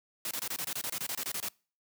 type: noise bursts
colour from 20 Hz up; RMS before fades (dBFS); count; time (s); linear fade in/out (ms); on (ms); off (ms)
white; -35; 15; 0.25-1.486; 2; 60; 24
effects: noise-tail reverb RT60 0.4 s tail -26 dB re dry + high-pass 100 Hz 12 dB/octave